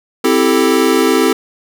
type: chord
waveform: square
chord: A minor seventh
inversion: first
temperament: equal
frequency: 261.6 / 329.6 / 392 / 440 Hz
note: C4 / E4 / G4 / A4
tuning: 0 / 0 / 0 / 0 cents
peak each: -16 dBFS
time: 0.24-1.33 s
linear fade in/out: 5 ms
effects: none